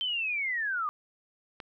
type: linear sweep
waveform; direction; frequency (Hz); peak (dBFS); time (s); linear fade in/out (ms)
sine; down; 3127 to 1174; -28; 0.01-0.89; 0
type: click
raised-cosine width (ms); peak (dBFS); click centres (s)
0.3; -24; 1.602
effects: none